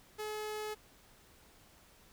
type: tone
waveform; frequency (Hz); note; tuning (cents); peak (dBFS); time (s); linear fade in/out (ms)
sawtooth; 426.5; G#4; +46; -34; 0.18-0.75; 20
effects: pink hiss -62 dBFS RMS until 2.12 s